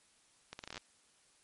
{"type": "accelerating click train", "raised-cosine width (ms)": 0.2, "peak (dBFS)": -26, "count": 10, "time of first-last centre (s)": [0.53, 0.778], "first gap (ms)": 61, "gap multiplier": 0.78, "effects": ["white hiss -68 dBFS RMS until 1.43 s", "MP3 48 kbps"]}